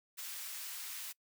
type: high-pass noise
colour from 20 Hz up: white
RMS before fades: -44 dBFS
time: 0.17-1.13 s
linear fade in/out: 20 ms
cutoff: 1300 Hz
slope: 12 dB/octave
effects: noise-tail reverb RT60 0.1 s tail -24 dB re dry